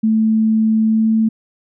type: tone with pitch glide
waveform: sine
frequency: 220 to 221.5 Hz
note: A3 to A3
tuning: 0 to +12 cents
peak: -11 dBFS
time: 0.03-1.29 s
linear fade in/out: 10 ms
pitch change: +12 cents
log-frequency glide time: 0.87-1.09 s
effects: none